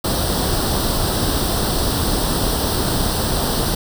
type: noise with comb filter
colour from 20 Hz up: pink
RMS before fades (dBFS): -19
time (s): 0.04-3.75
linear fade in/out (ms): 5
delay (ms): 0.22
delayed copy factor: +0.75
effects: none